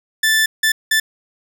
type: tone bursts at uneven times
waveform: sawtooth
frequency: 1760 Hz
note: A6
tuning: in tune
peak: -9 dBFS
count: 3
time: 0.23-0.46 / 0.63-0.72 / 0.91-1 s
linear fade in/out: 5 ms
effects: none